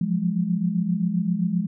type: tone cluster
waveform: sine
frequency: 172.4 / 180.1 / 208.3 Hz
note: F3 / F#3 / G#3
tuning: -22 / -46 / +5 cents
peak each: -24 / -26 / -25 dBFS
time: 0.01-1.67 s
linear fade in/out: 5 ms
effects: none